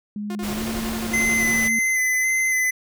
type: tone with pitch glide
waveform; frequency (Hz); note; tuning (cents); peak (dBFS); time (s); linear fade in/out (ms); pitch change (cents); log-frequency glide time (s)
sine; 207.7 to 223.9; G#3 to A3; 0 to +30; -26; 0.16-1.79; 2; +130; 0.51-0.63
type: tone bursts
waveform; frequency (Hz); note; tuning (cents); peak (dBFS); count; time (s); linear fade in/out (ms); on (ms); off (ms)
sawtooth; 355.2; F4; +29; -27; 14; 0.3-1.522; 2; 52; 38
type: noise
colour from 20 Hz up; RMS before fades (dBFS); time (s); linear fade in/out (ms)
pink; -31; 0.42-1.69; 20
type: tone with vibrato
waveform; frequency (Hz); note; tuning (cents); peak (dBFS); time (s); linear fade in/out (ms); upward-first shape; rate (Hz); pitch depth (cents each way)
square; 2041; C7; -44; -19; 1.13-2.71; 10; square; 1.8; 15
effects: none